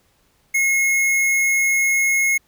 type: tone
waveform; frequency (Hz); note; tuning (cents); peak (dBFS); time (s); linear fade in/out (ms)
square; 2166; C#7; -41; -16; 0.54-2.38; 10
effects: pink hiss -61 dBFS RMS until 2.47 s